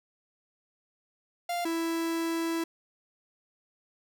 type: tone pair in turn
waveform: 45% pulse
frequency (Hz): 697 / 330.6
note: F5 / E4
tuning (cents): -4 / +5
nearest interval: octave + minor second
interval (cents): 1291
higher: first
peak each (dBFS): -29 / -28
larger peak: second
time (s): 1.49-1.65 / 1.65-2.64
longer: second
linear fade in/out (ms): 5
effects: none